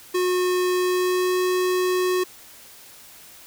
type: tone with pitch glide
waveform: square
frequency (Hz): 363.1 to 365.8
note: F#4 to F#4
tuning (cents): -33 to -20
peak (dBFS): -20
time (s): 0.14-2.24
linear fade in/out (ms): 10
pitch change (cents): +13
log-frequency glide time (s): 0.75-1.39
effects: white hiss -46 dBFS RMS until 3.46 s